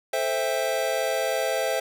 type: chord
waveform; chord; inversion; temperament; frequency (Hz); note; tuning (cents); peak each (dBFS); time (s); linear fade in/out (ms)
square; A minor seventh; none; equal with one note detuned; 440 / 523.3 / 659.3 / 797.7; A4 / C5 / E5 / G5; 0 / 0 / 0 / +30; -33 / -28 / -28 / -33; 0.13-1.8; 5
effects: none

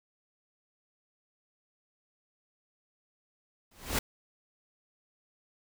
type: noise with exponential growth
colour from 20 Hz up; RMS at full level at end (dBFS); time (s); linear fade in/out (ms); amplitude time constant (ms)
pink; -25; 3.71-3.99; 5; 60
effects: none

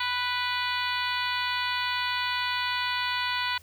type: harmonic tone with a mistuned harmonic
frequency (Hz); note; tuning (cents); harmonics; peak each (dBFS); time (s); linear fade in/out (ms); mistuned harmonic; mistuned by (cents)
493.9; B4; 0; 2 / 3 / 4 / 5 / 6 / 7 / 8 / 9; -31 / -33 / -34 / -35 / -36 / -36 / -37 / -38; 0-3.58; 5; 5; -15
effects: added 81 Hz sine -53 dBFS peak until 3.62 s + white hiss -57 dBFS RMS until 3.62 s

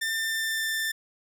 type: tone with pitch glide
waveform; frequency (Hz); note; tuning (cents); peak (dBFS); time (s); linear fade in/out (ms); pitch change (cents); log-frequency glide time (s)
sawtooth; 1794 to 1781.6; A6 to A6; +33 to +21; -23; 0.01-0.92; 10; -12; 0.18-0.65
effects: none

